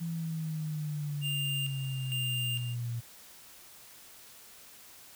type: exponential sweep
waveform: sine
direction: down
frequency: 167.8 to 116.54 Hz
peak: -32 dBFS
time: 0-3.01 s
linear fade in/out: 20 ms
type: tone with tremolo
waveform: square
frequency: 2800 Hz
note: F7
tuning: 4 cents sharp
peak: -33 dBFS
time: 1.21-2.76 s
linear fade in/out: 50 ms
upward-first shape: square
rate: 1.1 Hz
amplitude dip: 70%
effects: white hiss -53 dBFS RMS until 5.15 s